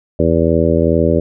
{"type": "harmonic tone", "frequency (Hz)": 82.41, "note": "E2", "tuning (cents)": 0, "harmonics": [1, 2, 3, 4, 5, 6, 7], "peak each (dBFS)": [-18, -18, -18, -18, -18, -18, -18], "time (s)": [0.19, 1.2], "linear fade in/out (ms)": 5, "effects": []}